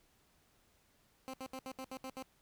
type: tone bursts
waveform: 15% pulse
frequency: 262.4 Hz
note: C4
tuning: 5 cents sharp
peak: -36 dBFS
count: 8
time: 1.28-2.226 s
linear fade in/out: 0 ms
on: 57 ms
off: 70 ms
effects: pink hiss -71 dBFS RMS until 2.41 s